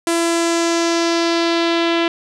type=tone with low-pass filter sweep; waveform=sawtooth; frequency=336.3 Hz; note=E4; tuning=35 cents sharp; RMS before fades=-17 dBFS; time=0.07-2.08 s; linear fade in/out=2 ms; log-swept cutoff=9400 to 3200 Hz; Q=2.2; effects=none